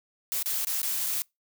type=noise with dropouts; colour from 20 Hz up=blue; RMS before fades=-29 dBFS; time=0.32-1.22 s; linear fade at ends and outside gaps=0 ms; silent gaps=0.427-0.459 / 0.648-0.67 / 0.817-0.83 / 1.063-1.067 s; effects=noise-tail reverb RT60 0.2 s tail -26 dB re dry